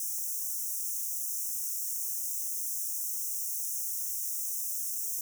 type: high-pass noise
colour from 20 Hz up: white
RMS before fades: -34 dBFS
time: 0-5.21 s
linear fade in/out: 2 ms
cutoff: 5600 Hz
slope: 96 dB/octave
effects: none